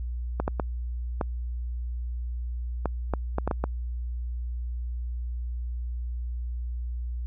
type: clicks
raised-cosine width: 1 ms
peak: -12 dBFS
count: 10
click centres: 0.4 / 0.479 / 0.598 / 1.212 / 2.857 / 3.137 / 3.384 / 3.476 / 3.512 / 3.64 s
effects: added 60 Hz sine -29 dBFS peak until 7.26 s